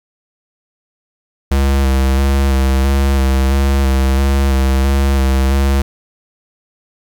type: tone with vibrato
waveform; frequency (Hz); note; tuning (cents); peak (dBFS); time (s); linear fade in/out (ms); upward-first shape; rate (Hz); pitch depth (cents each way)
square; 67.5; C#2; -45; -11; 1.51-5.82; 5; square; 1.5; 25
effects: 8-bit